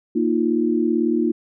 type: chord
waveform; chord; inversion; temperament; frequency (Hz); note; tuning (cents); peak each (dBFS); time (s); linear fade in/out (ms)
sine; Bb suspended fourth; none; equal; 233.1 / 311.1 / 349.2; Bb3 / Eb4 / F4; 0 / 0 / 0; -21; 0.15-1.32; 10
effects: none